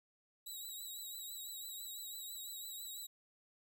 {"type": "tone with vibrato", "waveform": "10% pulse", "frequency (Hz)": 3878, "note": "B7", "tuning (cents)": -32, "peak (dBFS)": -38, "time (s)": [0.46, 3.07], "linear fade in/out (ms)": 10, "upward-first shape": "triangle", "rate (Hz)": 6, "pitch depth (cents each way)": 60, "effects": []}